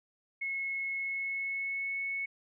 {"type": "tone with pitch glide", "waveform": "sine", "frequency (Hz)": [2181, 2206], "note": ["C#7", "C#7"], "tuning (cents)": [-29, -9], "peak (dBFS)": -32, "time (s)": [0.41, 2.26], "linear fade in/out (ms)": 10, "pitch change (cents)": 20, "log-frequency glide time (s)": [0.94, 2], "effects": []}